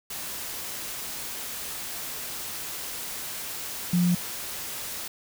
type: tone in noise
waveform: sine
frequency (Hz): 176.8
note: F3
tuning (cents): +22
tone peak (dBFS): -19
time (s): 3.93-4.15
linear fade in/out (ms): 5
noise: white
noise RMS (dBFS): -35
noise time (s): 0.1-5.08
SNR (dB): +13
effects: none